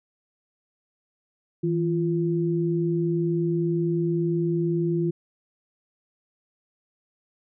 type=tone pair together; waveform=sine; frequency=162.7 / 344.7 Hz; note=E3 / F4; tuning=-22 / -23 cents; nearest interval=octave + minor second; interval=1299 cents; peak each=-24 dBFS; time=1.63-5.11 s; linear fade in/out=10 ms; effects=none